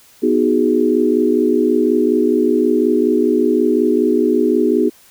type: chord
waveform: sine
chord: G# minor seventh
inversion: first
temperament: equal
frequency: 246.9 / 311.1 / 370 / 415.3 Hz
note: B3 / D#4 / F#4 / G#4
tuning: 0 / 0 / 0 / 0 cents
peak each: -17 dBFS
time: 0.22-4.9 s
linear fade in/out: 20 ms
effects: white hiss -48 dBFS RMS until 5.1 s